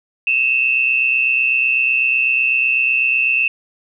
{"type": "tone pair together", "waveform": "sine", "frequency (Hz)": [2572, 2700], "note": ["E7", "E7"], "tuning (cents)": [-43, 41], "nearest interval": "minor second", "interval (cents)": 84, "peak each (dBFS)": -16, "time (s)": [0.27, 3.48], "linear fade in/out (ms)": 2, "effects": []}